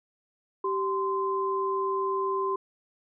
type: tone pair together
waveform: sine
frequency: 388.1 / 1036.1 Hz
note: G4 / C6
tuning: -17 / -17 cents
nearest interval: octave + perfect fourth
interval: 1700 cents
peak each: -28 dBFS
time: 0.64-2.56 s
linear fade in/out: 5 ms
effects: none